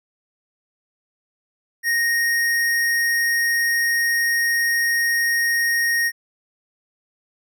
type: tone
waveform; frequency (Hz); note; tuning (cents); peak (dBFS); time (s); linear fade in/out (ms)
square; 1863; A#6; -2; -18; 1.83-6.12; 50
effects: none

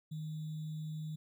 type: tone with sample-and-hold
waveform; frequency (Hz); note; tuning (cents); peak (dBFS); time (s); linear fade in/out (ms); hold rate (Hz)
sine; 155.56; D#3; 0; -38; 0.11-1.16; 10; 3675
effects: none

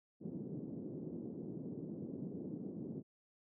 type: band-pass noise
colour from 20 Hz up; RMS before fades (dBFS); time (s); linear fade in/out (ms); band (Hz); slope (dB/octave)
pink; -45; 0.2-3.03; 50; 160 to 370; 24
effects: none

